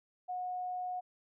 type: tone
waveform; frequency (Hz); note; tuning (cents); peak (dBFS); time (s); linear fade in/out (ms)
sine; 728; F#5; -28; -35; 0.28-1.01; 20
effects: none